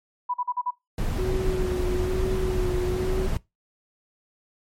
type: tone bursts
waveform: sine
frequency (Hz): 986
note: B5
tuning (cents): -3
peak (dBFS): -23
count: 5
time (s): 0.29-0.708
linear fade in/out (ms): 10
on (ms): 50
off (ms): 42
type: noise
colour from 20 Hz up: brown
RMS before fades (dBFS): -26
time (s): 0.98-3.37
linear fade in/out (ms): 2
type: tone with vibrato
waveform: sine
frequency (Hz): 368.8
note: F#4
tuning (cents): -6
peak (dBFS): -25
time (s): 1.18-3.27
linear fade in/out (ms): 10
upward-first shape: sine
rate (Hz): 1.1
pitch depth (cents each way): 30
effects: noise-tail reverb RT60 0.2 s tail -21 dB re dry + MP3 64 kbps